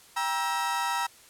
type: chord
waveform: 35% pulse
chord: E diminished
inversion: first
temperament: just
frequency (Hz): 791.1 / 949.3 / 1318.5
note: G5 / Bb5 / E6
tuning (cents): +16 / +31 / 0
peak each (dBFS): -32 / -27 / -31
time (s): 0.16-1.07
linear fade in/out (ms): 10
effects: white hiss -54 dBFS RMS until 1.29 s + low-pass 12000 Hz 12 dB/octave